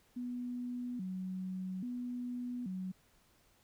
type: tone with vibrato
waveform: sine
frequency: 213.9 Hz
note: A3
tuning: 49 cents flat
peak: -37 dBFS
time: 0.16-2.92 s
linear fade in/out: 10 ms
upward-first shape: square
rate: 0.6 Hz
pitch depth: 240 cents each way
effects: pink hiss -69 dBFS RMS until 3.63 s